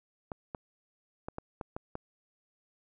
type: clicks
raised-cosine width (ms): 1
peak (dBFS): -23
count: 7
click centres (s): 0.318 / 0.548 / 1.285 / 1.384 / 1.612 / 1.765 / 1.954
effects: none